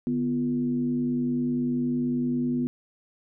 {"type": "tone with frequency modulation", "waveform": "sine", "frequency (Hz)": 246.9, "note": "B3", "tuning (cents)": 0, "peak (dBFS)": -23, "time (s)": [0.07, 2.67], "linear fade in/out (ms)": 0, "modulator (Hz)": 98, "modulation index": 0.56, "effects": []}